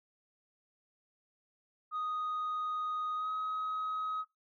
sine tone with pitch glide, 1244.5 to 1267.7 Hz, D#6 to D#6, 0 to +32 cents, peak -31 dBFS, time 1.91-4.25 s, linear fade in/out 50 ms, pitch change +32 cents, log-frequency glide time 3.16-3.29 s, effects noise-tail reverb RT60 0.2 s tail -22 dB re dry + tanh soft clip ceiling -31 dBFS

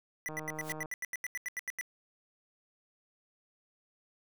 square tone bursts, 1975.5 Hz, B6, in tune, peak -35 dBFS, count 15, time 0.26-1.811 s, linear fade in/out 0 ms, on 25 ms, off 84 ms
click train, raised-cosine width 1 ms, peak -30 dBFS, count 89, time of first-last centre 0.29-0.858 s, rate 155 Hz
white noise with exponential growth, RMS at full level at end -39 dBFS, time 0.55-0.72 s, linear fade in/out 0 ms, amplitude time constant 36 ms
effects none

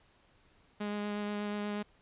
sawtooth tone with vibrato, 207 Hz, G#3, 5 cents flat, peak -30 dBFS, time 0.8-1.83 s, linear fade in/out 10 ms, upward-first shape sine, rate 8.3 Hz, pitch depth 10 cents each way, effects pink hiss -66 dBFS RMS until 2.01 s + resampled to 8000 Hz

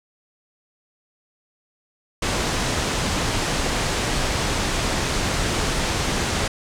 pink low-pass noise, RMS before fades -23 dBFS, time 2.22-6.48 s, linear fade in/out 5 ms, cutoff 8400 Hz, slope 24 dB/octave, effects none

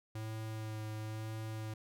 square tone with vibrato, 109.2 Hz, A2, 13 cents flat, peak -40 dBFS, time 0.15-1.74 s, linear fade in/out 5 ms, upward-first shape sine, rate 1 Hz, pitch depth 15 cents each way, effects none

